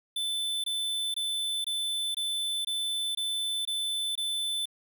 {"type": "tone bursts", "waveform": "square", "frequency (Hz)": 3520, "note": "A7", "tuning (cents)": 0, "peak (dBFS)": -29, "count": 9, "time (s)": [0.16, 4.656], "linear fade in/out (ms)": 5, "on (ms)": 480, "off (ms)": 22, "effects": []}